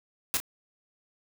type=noise with echo; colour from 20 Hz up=white; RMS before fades=-26 dBFS; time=0.34-0.37 s; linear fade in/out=0 ms; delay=31 ms; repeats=1; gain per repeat=-9 dB; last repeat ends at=0.401 s; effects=none